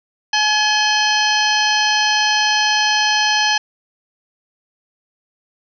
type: harmonic tone with a mistuned harmonic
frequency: 850 Hz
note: G#5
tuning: 40 cents sharp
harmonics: 1 / 2 / 3 / 4 / 5 / 6 / 7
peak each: -19 / -19 / -23 / -21 / -23 / -23 / -25 dBFS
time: 0.33-3.58 s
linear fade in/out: 5 ms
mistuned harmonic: 4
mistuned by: -140 cents
effects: none